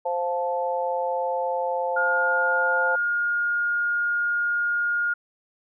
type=chord; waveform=sine; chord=F major; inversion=second; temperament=equal with one note detuned; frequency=523.3 / 698.5 / 874.9 Hz; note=C5 / F5 / A5; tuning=0 / 0 / -10 cents; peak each=-26 / -30 / -27 dBFS; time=0.05-2.96 s; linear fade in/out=10 ms
type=tone; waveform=sine; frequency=1423 Hz; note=F6; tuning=32 cents sharp; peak=-21 dBFS; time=1.96-5.14 s; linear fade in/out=10 ms
effects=none